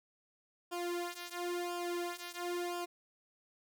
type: tone with flanger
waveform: sawtooth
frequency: 350.3 Hz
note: F4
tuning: 5 cents sharp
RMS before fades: -39 dBFS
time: 0.71-2.86 s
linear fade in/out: 20 ms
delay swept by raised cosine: 0.49 to 2.99 ms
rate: 0.97 Hz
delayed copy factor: -0.9
effects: none